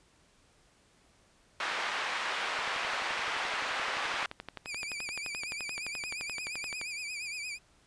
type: band-pass noise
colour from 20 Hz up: pink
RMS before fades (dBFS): -34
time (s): 1.6-4.26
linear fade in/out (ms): 2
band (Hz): 1000 to 2800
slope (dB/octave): 12
type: click train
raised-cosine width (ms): 0.3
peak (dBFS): -23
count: 50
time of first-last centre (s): 2.59-6.814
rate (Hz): 11.6
type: tone with vibrato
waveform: sawtooth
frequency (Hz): 2408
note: D7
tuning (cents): +43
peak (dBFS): -33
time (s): 4.65-7.59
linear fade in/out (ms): 50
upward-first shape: triangle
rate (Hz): 8.6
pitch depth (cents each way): 110
effects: pink hiss -65 dBFS RMS until 7.86 s + resampled to 22050 Hz